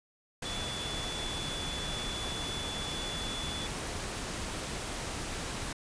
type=tone in noise; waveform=sine; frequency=3451 Hz; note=A7; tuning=34 cents flat; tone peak=-38 dBFS; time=0.45-3.67 s; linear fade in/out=5 ms; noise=pink; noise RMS=-37 dBFS; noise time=0.42-5.73 s; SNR=-4 dB; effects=resampled to 22050 Hz